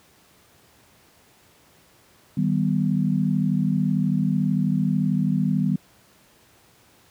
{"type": "chord", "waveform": "sine", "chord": "Eb augmented", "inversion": "none", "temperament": "equal with one note detuned", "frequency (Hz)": [155.56, 193.75, 246.9], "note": ["Eb3", "G3", "B3"], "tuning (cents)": [0, -20, 0], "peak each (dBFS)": [-23, -22, -25], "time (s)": [2.37, 5.76], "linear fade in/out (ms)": 5, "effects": ["pink hiss -56 dBFS RMS until 7.1 s", "high-pass 80 Hz 12 dB/octave"]}